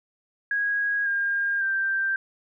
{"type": "tone with pitch steps", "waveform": "sine", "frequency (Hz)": [1648, 1610.4, 1573.6], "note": ["G#6", "G6", "G6"], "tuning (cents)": [-14, 46, 6], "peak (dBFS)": -22, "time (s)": [0.51, 2.16], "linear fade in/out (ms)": 2, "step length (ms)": 550, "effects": []}